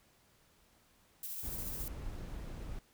violet noise with tremolo, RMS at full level -41 dBFS, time 1.23-1.88 s, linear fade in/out 2 ms, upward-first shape sine, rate 14 Hz, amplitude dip 30%
brown noise, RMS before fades -43 dBFS, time 1.43-2.79 s, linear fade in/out 2 ms
effects pink hiss -68 dBFS RMS until 2.93 s

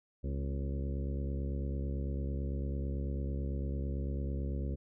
harmonic tone with a mistuned harmonic, 69 Hz, C#2, 7 cents flat, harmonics 1 / 2 / 3 / 4 / 5 / 6 / 7 / 8, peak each -34 / -40 / -44 / -46 / -48 / -50 / -51 / -52 dBFS, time 0.23-4.76 s, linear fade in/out 20 ms, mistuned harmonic 4, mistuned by -53 cents, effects none

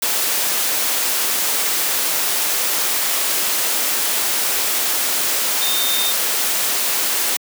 sine tone in noise, 3643 Hz, A#7, 41 cents flat, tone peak -21 dBFS, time 5.61-6.12 s, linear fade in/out 5 ms, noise white, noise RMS -19 dBFS, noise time 0.02-7.37 s, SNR -5 dB, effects high-pass 300 Hz 12 dB/octave

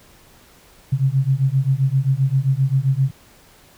sine beating tone pair, 130.81 / 138.41 Hz, C3 / C#3, 0 / -2 cents, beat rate 7.6 Hz, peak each -18 dBFS, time 0.92-3.11 s, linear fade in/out 10 ms, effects pink hiss -50 dBFS RMS until 3.77 s

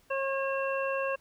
harmonic tone, 542 Hz, C#5, 39 cents flat, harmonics 1 / 2 / 3 / 5, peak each -30 / -35 / -37 / -37 dBFS, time 0.1-1.16 s, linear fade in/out 10 ms, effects pink hiss -65 dBFS RMS until 1.2 s

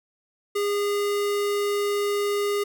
square tone, 408.3 Hz, G#4, 29 cents flat, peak -23 dBFS, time 0.55-2.64 s, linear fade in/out 10 ms, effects none

